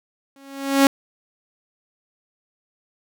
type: tone with exponential growth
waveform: sawtooth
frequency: 274.6 Hz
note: C#4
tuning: 16 cents flat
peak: -5 dBFS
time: 0.36-0.87 s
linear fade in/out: 2 ms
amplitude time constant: 110 ms
effects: none